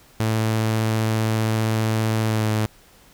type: tone with pitch glide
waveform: sawtooth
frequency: 110.6 to 108.32 Hz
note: A2 to A2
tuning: +9 to -27 cents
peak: -15 dBFS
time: 0.2-2.66 s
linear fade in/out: 0 ms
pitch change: -36 cents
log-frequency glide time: 2.24-2.5 s
effects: pink hiss -52 dBFS RMS until 3.13 s